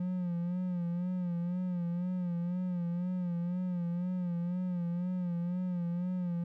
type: tone with vibrato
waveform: triangle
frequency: 177.1 Hz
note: F3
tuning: 24 cents sharp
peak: -29 dBFS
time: 0-6.44 s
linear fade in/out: 5 ms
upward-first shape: sine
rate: 2 Hz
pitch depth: 59 cents each way
effects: none